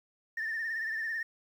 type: tone with vibrato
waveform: sine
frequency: 1800 Hz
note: A6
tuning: 39 cents sharp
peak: -30 dBFS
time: 0.37-1.23 s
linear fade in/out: 5 ms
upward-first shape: triangle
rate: 18 Hz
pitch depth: 72 cents each way
effects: tanh soft clip ceiling -29 dBFS + 10-bit